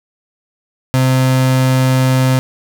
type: tone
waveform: 35% pulse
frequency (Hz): 130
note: C3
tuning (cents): -11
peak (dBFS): -8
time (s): 0.94-2.39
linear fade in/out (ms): 0
effects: none